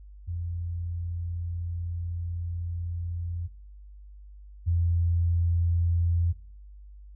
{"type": "tone pair in turn", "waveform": "sine", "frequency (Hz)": [86, 85.46], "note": ["F2", "F2"], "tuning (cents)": [-26, -37], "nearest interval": "unison", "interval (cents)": 11, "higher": "first", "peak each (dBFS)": [-29, -21], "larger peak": "second", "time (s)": [[0.27, 3.48], [4.66, 6.33]], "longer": "first", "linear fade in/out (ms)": 20, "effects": ["noise-tail reverb RT60 0.7 s tail -26 dB re dry", "added 50 Hz sine -44 dBFS peak until 7.15 s"]}